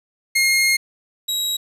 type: tone pair in turn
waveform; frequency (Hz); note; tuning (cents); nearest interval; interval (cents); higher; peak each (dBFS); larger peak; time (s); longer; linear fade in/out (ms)
sawtooth; 2139 / 3841; C7 / B7; +38 / -49; minor seventh; 1013; second; -11 / -17; first; 0.35-0.77 / 1.28-1.57; first; 10
effects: resampled to 32000 Hz + 8-bit